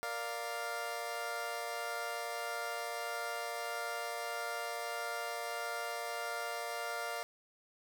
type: chord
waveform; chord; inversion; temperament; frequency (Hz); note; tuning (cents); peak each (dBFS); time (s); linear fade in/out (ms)
20% pulse; Bb major; none; equal; 466.2 / 587.3 / 698.5; Bb4 / D5 / F5; 0 / 0 / 0; -39 / -38 / -35; 0.03-7.23; 0
effects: none